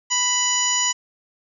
harmonic tone with a mistuned harmonic, 990 Hz, B5, 4 cents sharp, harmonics 1 / 2 / 3 / 4 / 5 / 6 / 7, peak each -27 / -28 / -25 / -33 / -32 / -27 / -21 dBFS, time 0.1-0.93 s, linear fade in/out 20 ms, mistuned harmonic 6, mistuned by -46 cents, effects none

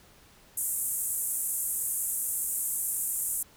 pink band-pass noise, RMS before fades -31 dBFS, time 0.57-3.43 s, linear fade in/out 5 ms, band 7900 to 14000 Hz, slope 48 dB/octave, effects pink hiss -57 dBFS RMS until 3.56 s

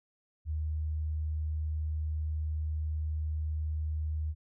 sine tone, 77.3 Hz, D#2, 11 cents flat, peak -30 dBFS, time 0.45-4.35 s, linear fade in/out 50 ms, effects none

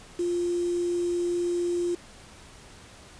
sine tone with quantisation, 349.2 Hz, F4, in tune, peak -24 dBFS, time 0.19-1.95 s, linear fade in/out 5 ms, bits 7, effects pink hiss -49 dBFS RMS until 3.19 s + resampled to 22050 Hz

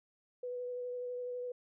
sine tone with vibrato, 493.9 Hz, B4, in tune, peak -37 dBFS, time 0.43-1.52 s, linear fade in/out 5 ms, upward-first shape sine, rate 12 Hz, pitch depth 13 cents each way, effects none

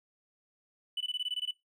triangle tone bursts, 2981 Hz, F#7, 12 cents sharp, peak -28 dBFS, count 10, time 0.97-1.51 s, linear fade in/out 5 ms, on 36 ms, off 20 ms, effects noise-tail reverb RT60 0.2 s tail -22 dB re dry + tanh soft clip ceiling -26 dBFS

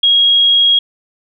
sine tone, 3288 Hz, G#7, 18 cents flat, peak -7 dBFS, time 0.03-0.79 s, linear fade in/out 5 ms, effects none

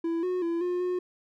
triangle tone with pitch steps, 332.8 / 364.4 / 336.9 / 356.8 / 361.1 Hz, E4 / F#4 / E4 / F4 / F#4, +17 / -26 / +38 / +37 / -42 cents, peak -24 dBFS, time 0.04-0.99 s, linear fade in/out 5 ms, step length 190 ms, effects none

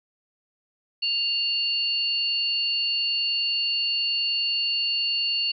sine tone pair together, 2794 / 4435 Hz, F7 / C#8, 0 / 0 cents, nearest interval minor sixth, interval 800 cents, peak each -25 dBFS, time 1.02-5.52 s, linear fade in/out 10 ms, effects none

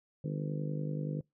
harmonic tone, 50.5 Hz, G#1, 48 cents flat, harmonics 3 / 4 / 5 / 6 / 7 / 8 / 9 / 10, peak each -34 / -43 / -44 / -45 / -50 / -53 / -47 / -46 dBFS, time 0.24-1.21 s, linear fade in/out 5 ms, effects noise-tail reverb RT60 0.2 s tail -25 dB re dry

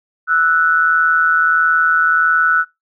sine tone pair together, 1318.5 / 1480 Hz, E6 / F#6, 0 / 0 cents, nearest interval major second, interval 200 cents, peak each -15 / -12 dBFS, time 0.27-2.65 s, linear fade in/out 50 ms, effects noise-tail reverb RT60 0.2 s tail -24 dB re dry

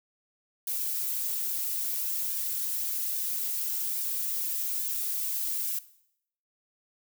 violet noise with flanger, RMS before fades -31 dBFS, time 0.67-5.79 s, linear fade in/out 5 ms, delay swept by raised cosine 1.5 to 5.6 ms, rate 1.2 Hz, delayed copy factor -0.6, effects noise-tail reverb RT60 0.7 s tail -17 dB re dry

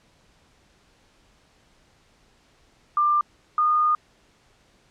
sine tone pair in turn, 1191 / 1223.8 Hz, D6 / D#6, +24 / -29 cents, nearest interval unison, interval 47 cents, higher second, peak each -17 dBFS, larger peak neither, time 2.97-3.21 / 3.58-3.95 s, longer second, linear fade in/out 2 ms, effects pink hiss -60 dBFS RMS until 4.9 s + low-pass 7000 Hz 12 dB/octave

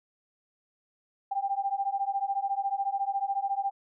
sine beating tone pair, 784 / 798 Hz, G5 / G5, 0 / +31 cents, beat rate 14 Hz, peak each -30 dBFS, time 1.31-3.71 s, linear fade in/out 10 ms, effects none

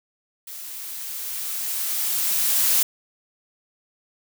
blue noise with level ramp, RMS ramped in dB -37 to -18 dBFS, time 0.47-2.83 s, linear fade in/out 5 ms, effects none

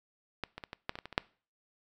clicks, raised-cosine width 0.3 ms, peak -18 / -25 / -25 / -24 / -16 / -24 / -25 / -26 / -28 / -9 dBFS, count 10, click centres 0.437 / 0.58 / 0.638 / 0.731 / 0.894 / 0.955 / 0.988 / 1.056 / 1.127 / 1.179 s, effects noise-tail reverb RT60 0.4 s tail -23 dB re dry

